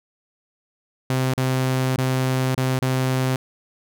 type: tone with dropouts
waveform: sawtooth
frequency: 130 Hz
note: C3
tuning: 11 cents flat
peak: -15 dBFS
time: 1.1-3.36 s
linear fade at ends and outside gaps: 2 ms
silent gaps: 1.337-1.377 / 1.961-1.981 / 2.549-2.577 / 2.79-2.82 s
effects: none